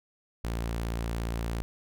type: tone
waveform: sawtooth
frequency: 57.2 Hz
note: A#1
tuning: 32 cents flat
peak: -26 dBFS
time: 0.44-1.62 s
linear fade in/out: 0 ms
effects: none